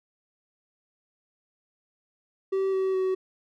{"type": "tone with pitch steps", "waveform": "triangle", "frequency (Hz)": [385.3, 380.7, 376.1], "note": ["G4", "F#4", "F#4"], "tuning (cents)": [-30, 49, 28], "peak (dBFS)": -21, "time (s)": [2.52, 3.15], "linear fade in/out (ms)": 10, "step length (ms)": 210, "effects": []}